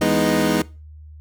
25% pulse chord, E major seventh, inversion none, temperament equal, 164.81 / 207.7 / 246.9 / 311.1 Hz, E3 / G#3 / B3 / D#4, 0 / 0 / 0 / 0 cents, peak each -21 / -18 / -19 / -17 dBFS, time 0.01-0.62 s, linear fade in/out 5 ms, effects noise-tail reverb RT60 0.3 s tail -21 dB re dry + added 76 Hz sine -38 dBFS peak until 1.2 s

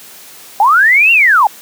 sine linear two-way sweep, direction up then down, 770 to 2794 to 770 Hz, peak -5 dBFS, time 0.6-1.47 s, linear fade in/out 2 ms, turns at 1.12 s, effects white hiss -36 dBFS RMS until 1.61 s + high-pass 150 Hz 12 dB/octave

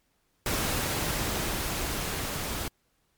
pink noise with level ramp, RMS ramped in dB -28 to -33 dBFS, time 0.46-2.68 s, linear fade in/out 2 ms, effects pink hiss -72 dBFS RMS until 3.17 s + MP3 96 kbps

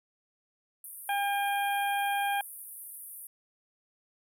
pink band-pass noise, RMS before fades -45 dBFS, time 0.84-3.27 s, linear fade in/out 2 ms, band 9300 to 15000 Hz, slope 96 dB/octave
harmonic tone, 805 Hz, G5, 46 cents sharp, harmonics 1 / 2 / 3 / 4, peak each -28 / -34 / -38 / -40 dBFS, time 1.09-2.41 s, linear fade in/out 2 ms
effects none

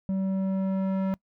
square tone with low-pass filter sweep, 191.4 Hz, G3, 41 cents flat, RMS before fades -27 dBFS, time 0.09-1.14 s, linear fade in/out 0 ms, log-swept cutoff 400 to 1200 Hz, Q 0.74, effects noise-tail reverb RT60 0.1 s tail -23 dB re dry

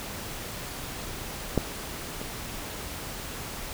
clicks, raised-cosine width 2 ms, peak -8 / -22 dBFS, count 2, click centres 1.577 / 2.215 s, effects pink hiss -37 dBFS RMS until 3.73 s

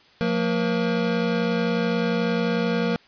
square tone cluster, 177.4 / 228.7 / 475.9 Hz, F3 / A#3 / A#4, +27 / -33 / +36 cents, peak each -26 dBFS, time 0.21-2.96 s, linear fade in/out 0 ms, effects white hiss -54 dBFS RMS until 3.07 s + resampled to 11025 Hz

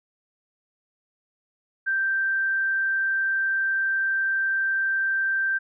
sine tone, 1568 Hz, G6, in tune, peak -21 dBFS, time 1.86-5.59 s, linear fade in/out 20 ms, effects none

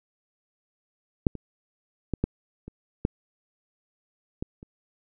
clicks, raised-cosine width 3 ms, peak -6 / -23 / -13 / -10 / -26 / -9 / -17 / -30 dBFS, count 8, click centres 1.268 / 1.353 / 2.137 / 2.24 / 2.68 / 3.051 / 4.425 / 4.629 s, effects none

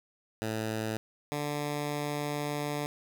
10% pulse tone pair in turn, 110 / 146.83 Hz, A2 / D3, 0 / 0 cents, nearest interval perfect fourth, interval 500 cents, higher second, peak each -23 dBFS, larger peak neither, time 0.42-0.97 / 1.32-2.86 s, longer second, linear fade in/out 0 ms, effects none

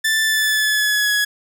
sawtooth tone with pitch glide, 1764 to 1679.5 Hz, A6 to G#6, +4 to +19 cents, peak -12 dBFS, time 0.04-1.25 s, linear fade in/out 10 ms, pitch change -85 cents, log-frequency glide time 0.24-1.12 s, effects none

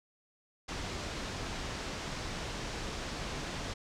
pink low-pass noise, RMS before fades -39 dBFS, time 0.68-3.74 s, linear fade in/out 10 ms, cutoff 6800 Hz, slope 24 dB/octave, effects none

